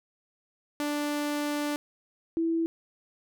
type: tone pair in turn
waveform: sawtooth / sine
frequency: 293.7 / 329.7 Hz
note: D4 / E4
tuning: 0 / 0 cents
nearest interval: major second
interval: 200 cents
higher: second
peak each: -24 dBFS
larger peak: neither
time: 0.8-1.76 / 2.37-2.66 s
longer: first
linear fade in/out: 0 ms
effects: none